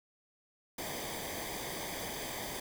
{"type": "noise with comb filter", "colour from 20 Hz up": "pink", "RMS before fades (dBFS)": -40, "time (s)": [0.78, 2.6], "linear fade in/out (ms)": 5, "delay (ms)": 0.73, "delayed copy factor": -0.7, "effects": []}